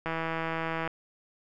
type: click train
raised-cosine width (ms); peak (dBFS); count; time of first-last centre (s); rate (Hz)
0.5; -17; 134; 0.06-0.876; 163
effects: none